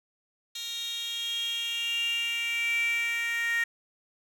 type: tone with high-pass filter sweep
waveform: 10% pulse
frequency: 465.6 Hz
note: A#4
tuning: 2 cents flat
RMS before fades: -30 dBFS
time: 0.55-3.64 s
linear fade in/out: 5 ms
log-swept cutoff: 4000 to 1900 Hz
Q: 8.9
effects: none